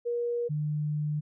sine tone pair in turn, 476.7 / 150.15 Hz, A#4 / D3, +39 / +39 cents, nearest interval octave + minor sixth, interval 2000 cents, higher first, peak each -27 dBFS, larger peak neither, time 0.05-0.49 / 0.49-1.21 s, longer second, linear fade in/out 20 ms, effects none

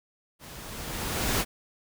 pink noise with level ramp, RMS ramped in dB -46 to -24 dBFS, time 0.39-1.45 s, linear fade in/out 50 ms, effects none

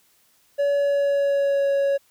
triangle tone with pitch glide, 568 to 556.6 Hz, C#5 to C#5, +42 to +7 cents, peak -16 dBFS, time 0.58-1.98 s, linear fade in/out 20 ms, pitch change -35 cents, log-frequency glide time 0.76-1.69 s, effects white hiss -61 dBFS RMS until 2.1 s

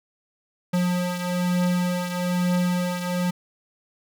square beating tone pair, 178.4 / 179.5 Hz, F3 / F3, +37 / +48 cents, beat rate 1.1 Hz, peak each -23 / -29 dBFS, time 0.73-3.31 s, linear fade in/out 10 ms, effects none

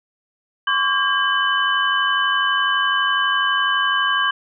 sine tone cluster, 1044 / 1136 / 1611 / 3006 Hz, C6 / C#6 / G6 / F#7, -4 / +42 / +47 / +27 cents, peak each -26 / -21 / -19 / -23 dBFS, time 0.67-4.31 s, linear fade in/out 5 ms, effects none

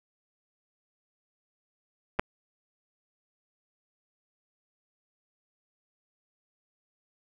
clicks, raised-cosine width 0.5 ms, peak -20 / -8 dBFS, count 2, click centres 2.19 / 2.195 s, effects none

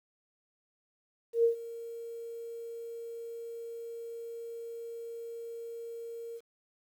sine tone with ADSR envelope, 463.7 Hz, A#4, 9 cents flat, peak -20 dBFS, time 1.33-6.41 s, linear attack 110 ms, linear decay 110 ms, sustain -19 dB, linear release 47 ms, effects 10-bit

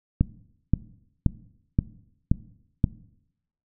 click train, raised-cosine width 5 ms, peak -6 dBFS, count 6, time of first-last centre 0.21-2.842 s, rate 1.9 Hz, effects noise-tail reverb RT60 0.8 s tail -19 dB re dry

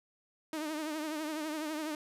sawtooth tone with vibrato, 308.3 Hz, D#4, 16 cents flat, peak -31 dBFS, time 0.53-1.95 s, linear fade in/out 2 ms, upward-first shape triangle, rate 12 Hz, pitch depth 83 cents each way, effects resampled to 32000 Hz

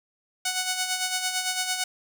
5% pulse tone with tremolo, 740 Hz, F#5, in tune, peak -12 dBFS, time 0.45-1.84 s, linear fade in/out 5 ms, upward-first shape sine, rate 8.9 Hz, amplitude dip 55%, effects none

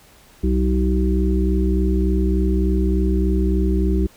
harmonic tone, 63.4 Hz, B1, 46 cents sharp, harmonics 1 / 3 / 5 / 6, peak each -17 / -22 / -24 / -25 dBFS, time 0.43-4.07 s, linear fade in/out 10 ms, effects pink hiss -50 dBFS RMS until 4.16 s

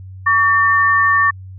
sine tone pair together, 1136.5 / 1803 Hz, C#6 / A6, +43 / +42 cents, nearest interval minor sixth, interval 799 cents, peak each -13 dBFS, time 0.26-1.31 s, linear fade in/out 10 ms, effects added 94 Hz sine -31 dBFS peak until 1.58 s

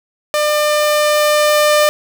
sawtooth tone with level ramp, 599 Hz, D5, 34 cents sharp, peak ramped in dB -9 to -5 dBFS, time 0.34-1.89 s, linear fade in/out 0 ms, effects none

